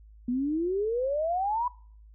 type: exponential sweep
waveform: sine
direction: up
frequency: 238.2 to 1004 Hz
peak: -25 dBFS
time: 0.28-1.68 s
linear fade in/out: 5 ms
effects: noise-tail reverb RT60 0.5 s tail -22 dB re dry + added 53 Hz sine -49 dBFS peak until 2.14 s